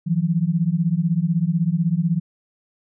sine beating tone pair, 160.8 / 176.8 Hz, E3 / F3, -43 / +22 cents, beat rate 16 Hz, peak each -20 dBFS, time 0.06-2.2 s, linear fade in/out 20 ms, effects none

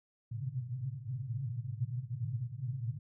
pink band-pass noise, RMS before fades -38 dBFS, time 0.31-2.99 s, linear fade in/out 5 ms, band 110 to 140 Hz, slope 96 dB/octave, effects none

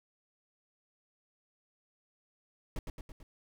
brown noise with echo, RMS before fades -35 dBFS, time 2.76-2.79 s, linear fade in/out 2 ms, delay 110 ms, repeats 4, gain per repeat -4 dB, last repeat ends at 3.23 s, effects none

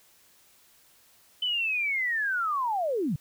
sine linear sweep, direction down, 3047 to 123.47 Hz, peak -25 dBFS, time 1.42-3.16 s, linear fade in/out 5 ms, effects white hiss -60 dBFS RMS until 3.2 s

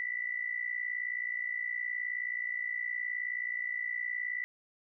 sine tone with amplitude modulation, 1975.5 Hz, B6, in tune, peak -29 dBFS, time 0-4.44 s, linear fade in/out 0 ms, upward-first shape sine, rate 59.1 Hz, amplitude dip 80%, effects none

